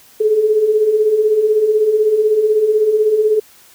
sine beating tone pair, 415.3 / 431.3 Hz, G#4 / A4, 0 / -35 cents, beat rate 16 Hz, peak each -19 / -11 dBFS, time 0.2-3.4 s, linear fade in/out 10 ms, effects white hiss -46 dBFS RMS until 3.74 s

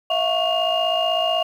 sine tone cluster, 651 / 707 / 1108 / 2829 Hz, E5 / F5 / C#6 / F7, -22 / +21 / -1 / +22 cents, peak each -21 / -22 / -29 / -22 dBFS, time 0.1-1.43 s, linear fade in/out 5 ms, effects tanh soft clip ceiling -11 dBFS + 8-bit

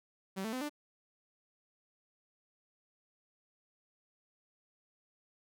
sawtooth tone with pitch steps, 191.7 / 221.5 / 255.9 / 295.6 Hz, G3 / A3 / C4 / D4, -38 / +12 / -38 / +11 cents, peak -32 dBFS, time 0.36-0.696 s, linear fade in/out 20 ms, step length 84 ms, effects none

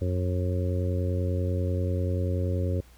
harmonic tone, 90.3 Hz, F#2, 42 cents flat, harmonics 1 / 2 / 3 / 4 / 5 / 6, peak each -25 / -36 / -36 / -37 / -37 / -36 dBFS, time 0.01-2.81 s, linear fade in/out 10 ms, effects added 60 Hz sine -52 dBFS peak until 2.97 s + pink hiss -58 dBFS RMS until 2.97 s

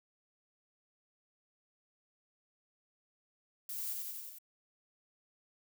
violet noise with echo, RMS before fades -41 dBFS, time 3.69-3.93 s, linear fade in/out 2 ms, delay 91 ms, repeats 5, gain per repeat -2 dB, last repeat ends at 4.385 s, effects none

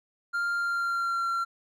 triangle tone with pitch glide, 1396.9 to 1367.4 Hz, F6 to F6, 0 to -37 cents, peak -24 dBFS, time 0.33-1.45 s, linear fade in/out 20 ms, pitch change -37 cents, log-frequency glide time 0.55-1.27 s, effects none

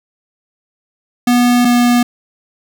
square tone pair in turn, 243.9 / 242.2 Hz, B3 / B3, -21 / -34 cents, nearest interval unison, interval 13 cents, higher first, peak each -9 / -9 dBFS, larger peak neither, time 1.27-1.65 / 1.65-2.03 s, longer neither, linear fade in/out 5 ms, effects none

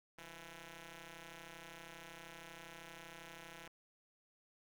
5% pulse ring-modulated tone, 164.81 Hz, E3, in tune, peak -37 dBFS, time 0.18-3.68 s, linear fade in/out 5 ms, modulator 1170 Hz, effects none

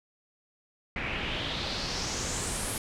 pink noise with low-pass filter sweep, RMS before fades -33 dBFS, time 0.96-2.78 s, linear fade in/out 2 ms, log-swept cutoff 2200 to 11000 Hz, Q 3.5, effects none

